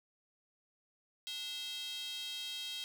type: tone with high-pass filter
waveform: square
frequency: 292.4 Hz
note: D4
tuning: 7 cents flat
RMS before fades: -42 dBFS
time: 1.27-2.84 s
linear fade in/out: 0 ms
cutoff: 3400 Hz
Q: 5.6
effects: none